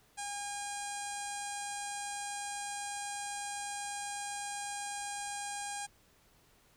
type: tone with low-pass filter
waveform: sawtooth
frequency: 812 Hz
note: G#5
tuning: 39 cents flat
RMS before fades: -40 dBFS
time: 0.17-5.87 s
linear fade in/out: 20 ms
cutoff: 8200 Hz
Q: 5.9
effects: pink hiss -66 dBFS RMS until 6.76 s